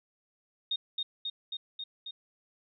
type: tone with echo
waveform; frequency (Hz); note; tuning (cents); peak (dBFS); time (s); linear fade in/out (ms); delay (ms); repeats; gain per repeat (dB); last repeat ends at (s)
sine; 3700; A#7; -14; -28; 0.71-0.76; 5; 270; 5; -2; 2.11
effects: none